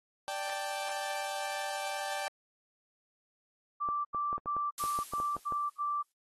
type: chord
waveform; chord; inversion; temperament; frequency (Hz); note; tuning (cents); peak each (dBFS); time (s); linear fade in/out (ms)
sawtooth; D suspended fourth; none; equal; 587.3 / 784 / 880; D5 / G5 / A5; 0 / 0 / 0; -36 / -33 / -38; 0.28-2.28; 0
type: tone bursts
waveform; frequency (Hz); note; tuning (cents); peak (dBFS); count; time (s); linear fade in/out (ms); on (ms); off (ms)
sine; 1171; D6; -5; -30; 7; 3.8-6.03; 20; 250; 80
type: clicks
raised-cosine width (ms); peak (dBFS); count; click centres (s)
1; -28; 12; 3.888 / 4.147 / 4.329 / 4.38 / 4.459 / 4.566 / 4.839 / 4.989 / 5.136 / 5.201 / 5.366 / 5.523
type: noise with exponential decay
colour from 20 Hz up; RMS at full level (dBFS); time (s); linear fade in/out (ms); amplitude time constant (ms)
blue; -37; 4.78-6.12; 0; 290
effects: AAC 32 kbps